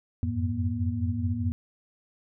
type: tone cluster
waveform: sine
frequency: 88.2 / 93 / 106.7 / 239.6 Hz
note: F2 / F#2 / G#2 / A#3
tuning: +18 / +9 / +47 / +48 cents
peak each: -31 dBFS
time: 0.23-1.52 s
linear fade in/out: 0 ms
effects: none